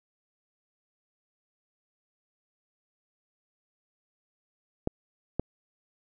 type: clicks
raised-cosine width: 2 ms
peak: -13 dBFS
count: 2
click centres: 4.874 / 5.396 s
effects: none